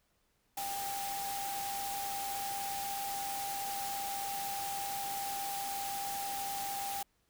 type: tone in noise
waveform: sine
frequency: 795 Hz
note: G5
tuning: 24 cents sharp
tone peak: -37 dBFS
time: 0.57-7.03 s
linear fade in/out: 5 ms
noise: white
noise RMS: -41 dBFS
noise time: 0.57-7.03 s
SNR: +1 dB
effects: pink hiss -75 dBFS RMS until 7.29 s